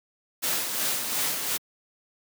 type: noise with tremolo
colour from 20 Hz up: white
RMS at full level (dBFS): -26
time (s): 0.42-1.58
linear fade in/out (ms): 20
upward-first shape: sine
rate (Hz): 2.8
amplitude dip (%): 45
effects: high-pass 150 Hz 12 dB/octave